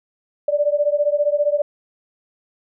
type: beating tone pair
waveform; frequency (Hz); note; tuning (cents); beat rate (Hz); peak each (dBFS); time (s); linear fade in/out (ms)
sine; 580 / 595; D5 / D5; -22 / +22; 15; -18 / -19; 0.48-1.62; 5
effects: none